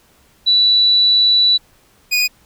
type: tone pair in turn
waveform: sine / 25% pulse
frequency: 3951 / 2473 Hz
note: B7 / D#7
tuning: 0 / -11 cents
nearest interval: minor sixth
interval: 811 cents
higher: first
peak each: -9 dBFS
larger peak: neither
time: 0.46-1.58 / 2.11-2.28 s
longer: first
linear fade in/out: 20 ms
effects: pink hiss -53 dBFS RMS until 2.45 s